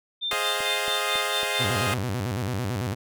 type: tone with tremolo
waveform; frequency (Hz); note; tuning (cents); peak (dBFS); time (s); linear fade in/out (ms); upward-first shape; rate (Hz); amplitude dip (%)
sine; 3590; A7; +34; -25; 0.21-1.68; 20; sine; 4.5; 95
type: chord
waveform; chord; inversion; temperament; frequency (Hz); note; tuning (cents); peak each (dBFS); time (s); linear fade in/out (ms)
10% pulse; F minor seventh; first; equal; 415.3 / 523.3 / 622.3 / 698.5; Ab4 / C5 / Eb5 / F5; 0 / 0 / 0 / 0; -22 / -22 / -22 / -23; 0.31-1.94; 2
type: click train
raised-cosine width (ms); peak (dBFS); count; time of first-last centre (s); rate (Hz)
1; -22; 7; 0.33-1.983; 3.63
type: tone with vibrato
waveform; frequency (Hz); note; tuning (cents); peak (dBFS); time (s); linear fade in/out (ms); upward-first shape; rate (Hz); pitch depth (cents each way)
sawtooth; 110; A2; 0; -22; 1.59-2.95; 20; square; 9; 220
effects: none